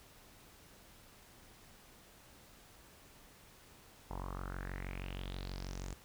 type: tone with low-pass filter sweep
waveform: sawtooth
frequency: 46.25 Hz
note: F#1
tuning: in tune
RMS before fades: -43 dBFS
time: 4.1-5.94 s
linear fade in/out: 10 ms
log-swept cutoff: 900 to 7500 Hz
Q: 5.2
effects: pink hiss -60 dBFS RMS until 6.04 s